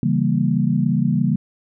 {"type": "chord", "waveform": "sine", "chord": "C# diminished seventh", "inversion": "none", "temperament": "equal", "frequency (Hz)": [138.59, 164.81, 196, 233.1], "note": ["C#3", "E3", "G3", "Bb3"], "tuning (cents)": [0, 0, 0, 0], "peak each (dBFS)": -21, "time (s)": [0.03, 1.36], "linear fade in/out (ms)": 2, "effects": []}